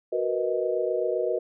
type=chord; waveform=sine; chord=B major seventh; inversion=second; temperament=equal with one note detuned; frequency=370 / 466.2 / 493.9 / 626.9 Hz; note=F#4 / A#4 / B4 / D#5; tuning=0 / 0 / 0 / +13 cents; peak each=-29 dBFS; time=0.12-1.39 s; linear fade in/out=10 ms; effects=none